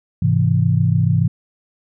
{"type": "chord", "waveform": "sine", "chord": "Ab augmented", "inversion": "none", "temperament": "equal", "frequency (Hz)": [103.83, 130.81, 164.81], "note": ["Ab2", "C3", "E3"], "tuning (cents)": [0, 0, 0], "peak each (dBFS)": -17, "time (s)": [0.22, 1.28], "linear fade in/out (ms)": 5, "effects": []}